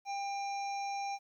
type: harmonic tone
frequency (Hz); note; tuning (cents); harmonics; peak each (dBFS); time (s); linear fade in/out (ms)
797; G5; +28; 1 / 3 / 5 / 7 / 8; -35 / -45 / -55 / -49 / -54; 0.05-1.19; 50
effects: 12-bit